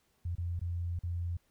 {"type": "tone with dropouts", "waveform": "sine", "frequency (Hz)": 86.6, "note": "F2", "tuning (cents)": -14, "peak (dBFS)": -32, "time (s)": [0.25, 1.37], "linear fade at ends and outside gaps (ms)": 5, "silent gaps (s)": [[0.353, 0.381], [0.594, 0.614], [0.991, 1.034]], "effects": ["pink hiss -73 dBFS RMS until 1.5 s"]}